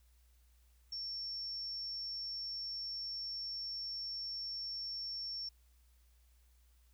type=tone; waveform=sine; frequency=5450 Hz; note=F8; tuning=43 cents flat; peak=-39 dBFS; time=0.92-5.49 s; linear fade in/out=5 ms; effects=added 60 Hz sine -64 dBFS peak until 6.93 s + white hiss -75 dBFS RMS until 6.93 s